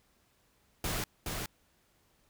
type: noise with echo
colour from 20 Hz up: pink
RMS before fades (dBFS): -34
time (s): 0.84-1.04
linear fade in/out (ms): 2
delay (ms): 420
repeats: 1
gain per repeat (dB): -3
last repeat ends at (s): 1.46
effects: pink hiss -70 dBFS RMS until 2.29 s